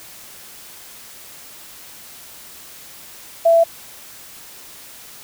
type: tone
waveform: sine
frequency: 667 Hz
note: E5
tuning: 20 cents sharp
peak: -9 dBFS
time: 3.45-3.64 s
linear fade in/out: 10 ms
effects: white hiss -40 dBFS RMS until 5.23 s